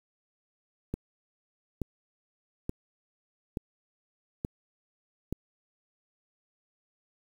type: click train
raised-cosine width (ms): 3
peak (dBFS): -18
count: 6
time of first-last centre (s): 0.94-5.326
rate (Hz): 1.14
effects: 8-bit